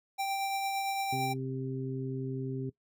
square tone with tremolo, 784 Hz, G5, in tune, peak -30 dBFS, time 0.18-1.34 s, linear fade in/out 20 ms, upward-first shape triangle, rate 8.8 Hz, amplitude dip 30%
harmonic tone, 131.8 Hz, C3, 13 cents sharp, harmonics 1 / 2 / 3, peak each -35 / -38 / -40 dBFS, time 1.12-2.7 s, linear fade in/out 10 ms
effects noise-tail reverb RT60 0.1 s tail -18 dB re dry

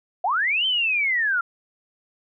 sine linear two-way sweep, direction up then down, 659.3 to 3136 to 1353 Hz, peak -19 dBFS, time 0.24-1.41 s, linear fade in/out 5 ms, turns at 0.66 s, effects none

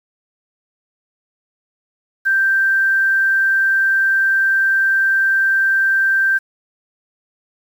sine tone with quantisation, 1570 Hz, G6, 2 cents sharp, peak -12 dBFS, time 2.25-6.39 s, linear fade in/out 20 ms, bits 7, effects none

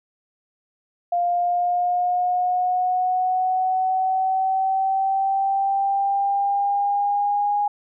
sine linear sweep, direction up, 698.5 to 824 Hz, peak -18 dBFS, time 1.12-7.68 s, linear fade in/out 5 ms, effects none

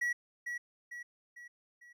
triangle tone with echo, 1928 Hz, B6, 42 cents flat, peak -28 dBFS, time 0.01-0.13 s, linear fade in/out 10 ms, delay 450 ms, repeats 4, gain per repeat -6 dB, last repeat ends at 1.93 s, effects none

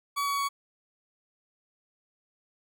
40% pulse tone with pitch steps, 1135 / 1127.8 / 1120.7 Hz, C#6 / C#6 / C#6, +41 / +30 / +19 cents, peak -26 dBFS, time 0.16-0.49 s, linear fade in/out 20 ms, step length 110 ms, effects none

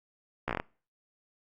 slowing click train, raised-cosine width 0.5 ms, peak -15 dBFS, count 7, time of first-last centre 0.48-0.599 s, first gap 14 ms, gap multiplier 1.14, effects noise-tail reverb RT60 0.4 s tail -26 dB re dry + Opus 48 kbps

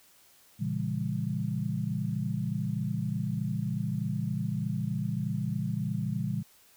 sine chord, A# diminished seventh, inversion none, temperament just, 116.54 / 139.85 / 167.82 / 201.4 Hz, A#2 / C#3 / E3 / G3, 0 / +16 / +31 / +47 cents, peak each -34 dBFS, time 0.59-6.43 s, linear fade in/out 20 ms, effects white hiss -60 dBFS RMS until 6.76 s

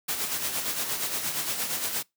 white noise with tremolo, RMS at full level -28 dBFS, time 0.08-2.03 s, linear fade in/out 10 ms, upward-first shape sine, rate 8.6 Hz, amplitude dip 50%, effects noise-tail reverb RT60 0.2 s tail -25 dB re dry + high-pass 100 Hz 12 dB/octave

